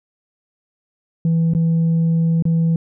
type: tone with dropouts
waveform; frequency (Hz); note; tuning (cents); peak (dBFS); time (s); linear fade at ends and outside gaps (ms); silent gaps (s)
sine; 164.81; E3; 0; -11; 1.25-2.76; 2; 1.536-1.549 / 2.424-2.453
effects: tanh soft clip ceiling -12 dBFS